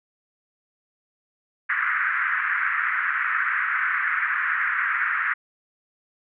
pink band-pass noise, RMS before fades -24 dBFS, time 1.69-5.34 s, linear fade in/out 10 ms, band 1300 to 2000 Hz, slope 48 dB/octave, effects none

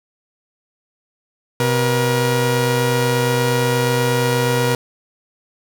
sawtooth tone pair together, 126.6 / 478 Hz, B2 / A#4, +43 / +43 cents, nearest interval octave + major seventh, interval 2300 cents, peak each -14 dBFS, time 1.6-4.75 s, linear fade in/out 2 ms, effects none

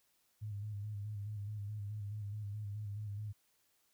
sine tone with vibrato, 103.83 Hz, G#2, in tune, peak -39 dBFS, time 0.41-3.33 s, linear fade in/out 20 ms, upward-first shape square, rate 4.7 Hz, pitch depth 43 cents each way, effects white hiss -75 dBFS RMS until 3.93 s

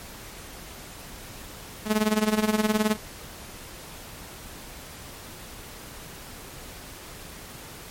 sawtooth tone with tremolo, 214.5 Hz, A3, 44 cents flat, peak -14 dBFS, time 1.85-2.97 s, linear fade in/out 50 ms, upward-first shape sine, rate 19 Hz, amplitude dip 80%, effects pink hiss -42 dBFS RMS until 7.9 s + MP3 64 kbps

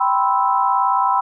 sine chord, C major seventh, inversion second, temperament equal with one note detuned, 784 / 987.8 / 1046.5 / 1313.2 Hz, G5 / B5 / C6 / E6, 0 / 0 / 0 / -7 cents, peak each -20 / -17 / -22 / -22 dBFS, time 0-1.21 s, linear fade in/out 10 ms, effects none

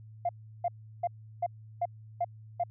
sine tone bursts, 697 Hz, F5, 4 cents flat, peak -25 dBFS, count 7, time 0.25-2.637 s, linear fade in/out 5 ms, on 41 ms, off 350 ms, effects tanh soft clip ceiling -21 dBFS + added 109 Hz sine -47 dBFS peak until 2.7 s

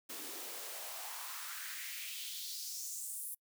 white noise with high-pass filter sweep, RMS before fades -44 dBFS, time 0.09-3.35 s, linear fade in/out 10 ms, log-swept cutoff 260 to 11000 Hz, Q 2.7, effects noise-tail reverb RT60 0.1 s tail -26 dB re dry

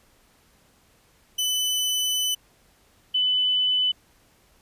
sawtooth / sine tone pair in turn, 3003 / 3003 Hz, F#7 / F#7, +25 / +25 cents, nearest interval unison, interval 0 cents, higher neither, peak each -19 dBFS, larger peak neither, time 1.38-2.35 / 3.14-3.92 s, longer first, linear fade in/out 10 ms, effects pink hiss -60 dBFS RMS until 4.61 s + resampled to 32000 Hz

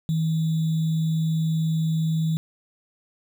sine tone with sample-and-hold, 160.4 Hz, E3, 47 cents flat, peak -20 dBFS, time 0.09-2.37 s, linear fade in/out 0 ms, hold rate 3675 Hz, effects none

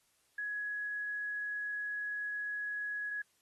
sine tone, 1676 Hz, G#6, 15 cents sharp, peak -35 dBFS, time 0.38-3.22 s, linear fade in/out 5 ms, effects white hiss -73 dBFS RMS until 3.41 s + AAC 32 kbps

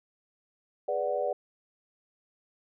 sine chord, G# half-diminished seventh, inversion none, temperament equal, 415.3 / 493.9 / 587.3 / 740 Hz, G#4 / B4 / D5 / F#5, 0 / 0 / 0 / 0 cents, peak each -36 / -32 / -30 / -34 dBFS, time 0.88-1.33 s, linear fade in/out 5 ms, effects none

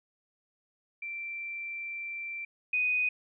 sine tone pair in turn, 2349 / 2491 Hz, D7 / D#7, 0 / +1 cents, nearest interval minor second, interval 101 cents, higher second, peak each -35 / -25 dBFS, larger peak second, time 1.02-2.45 / 2.73-3.09 s, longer first, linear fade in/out 5 ms, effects none

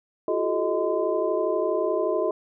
sine tone cluster, 344.1 / 376 / 429 / 626 / 1024 Hz, F4 / F#4 / A4 / D#5 / C6, -26 / +28 / -44 / +10 / -38 cents, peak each -29 / -28 / -27 / -26 / -33 dBFS, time 0.28-2.31 s, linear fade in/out 2 ms, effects none

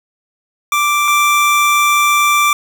25% pulse tone pair in turn, 1174.7 / 1174.7 Hz, D6 / D6, 0 / 0 cents, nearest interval unison, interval 0 cents, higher neither, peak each -8 / -6 dBFS, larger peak second, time 0.72-1.08 / 1.08-2.53 s, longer second, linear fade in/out 2 ms, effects none

